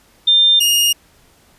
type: tone pair in turn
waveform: sine / sawtooth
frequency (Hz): 3600 / 2847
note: A7 / F7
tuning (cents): +39 / +33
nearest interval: major third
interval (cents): 406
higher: first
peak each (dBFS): -8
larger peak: neither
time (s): 0.27-0.6 / 0.6-0.93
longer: neither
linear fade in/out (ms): 10
effects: pink hiss -52 dBFS RMS until 1.58 s + resampled to 32000 Hz